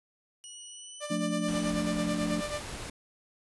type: tone with pitch glide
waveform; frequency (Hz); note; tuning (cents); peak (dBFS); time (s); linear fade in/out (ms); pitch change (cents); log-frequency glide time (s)
5% pulse; 2924 to 2987; F#7 to F#7; -21 to +16; -34; 0.44-1.7; 0; +37; 0.62-0.97
type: tone with tremolo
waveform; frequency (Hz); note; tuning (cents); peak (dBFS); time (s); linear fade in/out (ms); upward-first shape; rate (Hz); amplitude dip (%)
sawtooth; 593; D5; +17; -27; 1-2.63; 50; sine; 9.2; 70
type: chord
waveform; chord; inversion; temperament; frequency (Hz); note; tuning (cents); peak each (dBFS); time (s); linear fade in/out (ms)
sine; D minor; first; just; 176.2 / 220.2 / 293.7; F3 / A3 / D4; +16 / +2 / 0; -33; 1.1-2.41; 10
type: noise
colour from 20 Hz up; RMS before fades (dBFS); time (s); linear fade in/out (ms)
pink; -40; 1.48-2.9; 5
effects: resampled to 24000 Hz